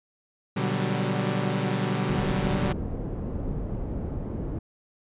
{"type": "chord", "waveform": "sawtooth", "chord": "G major seventh", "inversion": "first", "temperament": "equal with one note detuned", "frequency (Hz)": [121.7, 146.83, 185, 196], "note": ["B2", "D3", "F#3", "G3"], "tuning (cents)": [-25, 0, 0, 0], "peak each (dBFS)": -26, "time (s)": [0.56, 2.73], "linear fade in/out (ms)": 10}
{"type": "low-pass noise", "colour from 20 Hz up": "pink", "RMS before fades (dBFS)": -31, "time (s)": [2.09, 4.59], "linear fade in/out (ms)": 5, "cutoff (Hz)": 400, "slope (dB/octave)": 12}
{"effects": ["resampled to 8000 Hz"]}